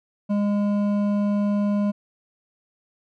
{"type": "tone with hard clipping", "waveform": "sine", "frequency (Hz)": 204.6, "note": "G#3", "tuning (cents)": -26, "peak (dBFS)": -21, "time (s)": [0.29, 1.92], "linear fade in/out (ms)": 20, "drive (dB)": 9, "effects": []}